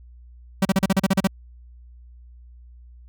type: tone bursts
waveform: 45% pulse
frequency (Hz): 192.3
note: G3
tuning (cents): -33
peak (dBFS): -15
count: 10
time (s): 0.62-1.273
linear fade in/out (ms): 5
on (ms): 32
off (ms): 37
effects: added 60 Hz sine -43 dBFS peak until 3.08 s